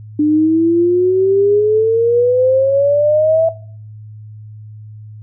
sine exponential sweep, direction up, 296.3 to 661 Hz, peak -9 dBFS, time 0.19-3.49 s, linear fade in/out 5 ms, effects noise-tail reverb RT60 0.5 s tail -19 dB re dry + added 107 Hz sine -31 dBFS peak until 5.22 s

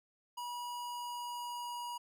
square tone with pitch glide, 968 to 961.9 Hz, B5 to B5, -35 to -46 cents, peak -40 dBFS, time 0.37-1.98 s, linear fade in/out 10 ms, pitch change -11 cents, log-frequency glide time 0.73-1.84 s, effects none

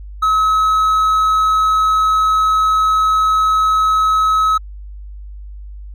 triangle tone, 1284 Hz, E6, 46 cents flat, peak -9 dBFS, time 0.22-4.58 s, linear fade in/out 10 ms, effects added 50 Hz sine -29 dBFS peak until 5.94 s

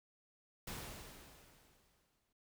pink noise with exponential decay, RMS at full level -44 dBFS, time 0.67-2.33 s, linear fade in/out 5 ms, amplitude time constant 360 ms, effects none

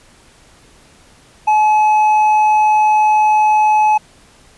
sine tone with hard clipping, 854 Hz, G#5, 48 cents sharp, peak -10 dBFS, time 1.47-3.98 s, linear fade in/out 10 ms, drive 4 dB, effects pink hiss -47 dBFS RMS until 4.57 s + resampled to 24000 Hz

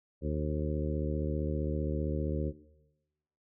harmonic tone with a mistuned harmonic, 75.3 Hz, D2, 44 cents sharp, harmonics 1 / 2 / 3 / 4 / 5 / 6 / 7, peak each -33 / -36 / -38 / -39 / -40 / -41 / -41 dBFS, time 0.21-2.53 s, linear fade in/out 50 ms, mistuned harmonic 7, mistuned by +25 cents, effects noise-tail reverb RT60 1.0 s tail -18 dB re dry

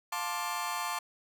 sawtooth chord, D minor seventh, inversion first, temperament just, 704.8 / 881 / 1057.2 / 1174.7 Hz, F5 / A5 / C6 / D6, +16 / +2 / +18 / 0 cents, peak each -37 / -33 / -33 / -34 dBFS, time 0.12-0.99 s, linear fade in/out 5 ms, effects none

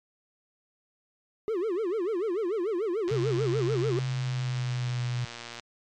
triangle tone with vibrato, 394 Hz, G4, 9 cents sharp, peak -24 dBFS, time 1.48-3.99 s, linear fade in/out 0 ms, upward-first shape sine, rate 6.8 Hz, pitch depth 260 cents each way
click train, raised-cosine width 0.2 ms, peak -22 dBFS, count 298, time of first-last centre 3.08-5.597 s, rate 118 Hz
sine tone with pitch glide, 130.81 to 123.47 Hz, C3 to B2, 0 to 0 cents, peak -27 dBFS, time 3.11-5.25 s, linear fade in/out 5 ms, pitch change -100 cents, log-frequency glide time 4.01-5.04 s
effects MP3 64 kbps

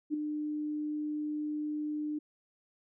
sine tone with ADSR envelope, 300.7 Hz, D4, 41 cents sharp, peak -26 dBFS, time 0.1-2.19 s, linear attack 40 ms, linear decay 5 ms, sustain -6 dB, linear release 10 ms, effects none

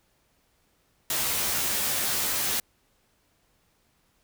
white noise with comb filter, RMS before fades -27 dBFS, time 1.1-2.6 s, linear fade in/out 2 ms, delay 14 ms, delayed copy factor +0.8, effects pink hiss -68 dBFS RMS until 4.23 s

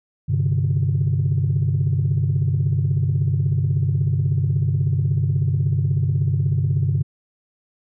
sine chord, G suspended fourth, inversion none, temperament just, 98 / 130.67 / 147 Hz, G2 / C3 / D3, 0 / -2 / +2 cents, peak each -20 dBFS, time 0.28-7.03 s, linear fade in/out 20 ms, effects tanh soft clip ceiling -11 dBFS

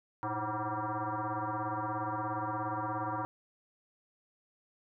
sine tone with frequency modulation, 98 Hz, G2, in tune, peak -32 dBFS, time 0.23-3.25 s, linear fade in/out 0 ms, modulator 213 Hz, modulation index 5.7, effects none

